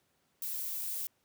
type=noise; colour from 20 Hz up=violet; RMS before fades=-37 dBFS; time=0.42-1.07 s; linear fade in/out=2 ms; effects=pink hiss -74 dBFS RMS until 1.24 s + high-pass 100 Hz 12 dB/octave